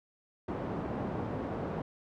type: band-pass noise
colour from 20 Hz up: pink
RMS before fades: -36 dBFS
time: 0.48-1.82 s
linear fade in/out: 5 ms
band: 110 to 820 Hz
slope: 12 dB/octave
effects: none